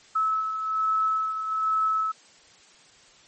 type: beating tone pair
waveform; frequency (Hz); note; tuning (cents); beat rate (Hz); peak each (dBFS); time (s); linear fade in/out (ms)
sine; 1299 / 1300.2; E6 / E6; -26 / -24; 1.2; -23 / -31; 0.15-2.12; 10
effects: white hiss -54 dBFS RMS until 3.27 s + MP3 32 kbps